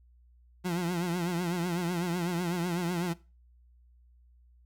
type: tone with vibrato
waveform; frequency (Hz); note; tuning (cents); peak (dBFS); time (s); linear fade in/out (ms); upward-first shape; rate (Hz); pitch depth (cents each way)
30% pulse; 174.61; F3; 0; -26; 0.64-3.14; 20; triangle; 8; 100
effects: noise-tail reverb RT60 0.3 s tail -19 dB re dry + added 60 Hz sine -57 dBFS peak until 4.65 s

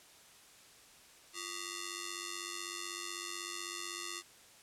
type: ring-modulated tone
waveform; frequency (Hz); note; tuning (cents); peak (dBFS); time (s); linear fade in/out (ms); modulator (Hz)
5% pulse; 790; G5; +13; -25; 1.33-4.23; 50; 443
effects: white hiss -59 dBFS RMS until 4.62 s + low-pass 10000 Hz 12 dB/octave

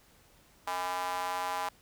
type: tone with high-pass filter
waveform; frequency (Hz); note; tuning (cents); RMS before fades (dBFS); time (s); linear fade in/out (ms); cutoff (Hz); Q
square; 91.1; F#2; -26; -34; 0.67-1.69; 5; 890; 3.8
effects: pink hiss -62 dBFS RMS until 1.81 s

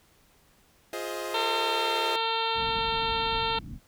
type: chord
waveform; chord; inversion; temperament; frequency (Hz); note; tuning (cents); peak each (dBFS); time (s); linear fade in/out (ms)
sawtooth; F minor seventh; none; equal with one note detuned; 349.2 / 415.3 / 523.3 / 629.8; F4 / Ab4 / C5 / Eb5; 0 / 0 / 0 / +21; -34 / -34 / -34 / -33; 0.93-2.16; 2
type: harmonic tone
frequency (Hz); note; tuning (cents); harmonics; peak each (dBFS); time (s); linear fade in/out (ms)
452.7; A4; +49; 1 / 2 / 3 / 4 / 5 / 6 / 7 / 8 / 9 / 10; -34 / -29 / -34 / -42 / -43 / -35 / -35 / -35 / -37 / -47; 1.34-3.59; 5
type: low-pass noise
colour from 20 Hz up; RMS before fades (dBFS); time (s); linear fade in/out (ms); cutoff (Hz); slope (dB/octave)
pink; -40; 2.54-3.8; 50; 280; 48
effects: pink hiss -62 dBFS RMS until 3.87 s

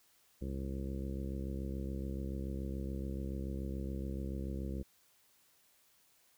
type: harmonic tone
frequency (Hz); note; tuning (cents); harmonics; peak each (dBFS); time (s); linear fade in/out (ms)
67; C2; +42; 1 / 2 / 3 / 4 / 5 / 6 / 7 / 8; -39 / -45 / -43 / -49 / -47 / -53 / -52 / -54; 0.41-4.83; 10
effects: white hiss -69 dBFS RMS until 6.37 s

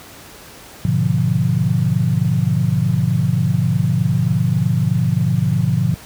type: chord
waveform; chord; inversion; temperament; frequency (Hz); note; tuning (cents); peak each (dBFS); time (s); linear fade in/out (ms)
sine; G# diminished seventh; none; equal; 103.83 / 123.47 / 146.83 / 174.61; G#2 / B2 / D3 / F3; 0 / 0 / 0 / 0; -21 / -18 / -19 / -19; 0.85-5.94; 0
effects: pink hiss -39 dBFS RMS until 6.05 s + high-pass 60 Hz 12 dB/octave

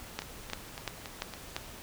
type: two click trains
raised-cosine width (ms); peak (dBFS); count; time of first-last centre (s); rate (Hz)
0.2; -22 / -15; 5 / 5; 0.22-1.337 / 0.19-1.565; 3.58 / 2.91
effects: pink hiss -47 dBFS RMS until 1.82 s

